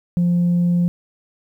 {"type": "tone", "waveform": "sine", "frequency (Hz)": 174.61, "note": "F3", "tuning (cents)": 0, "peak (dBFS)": -12, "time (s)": [0.17, 0.88], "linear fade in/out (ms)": 0, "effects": ["tanh soft clip ceiling -12 dBFS", "9-bit"]}